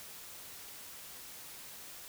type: silence
effects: white hiss -49 dBFS RMS until 2.08 s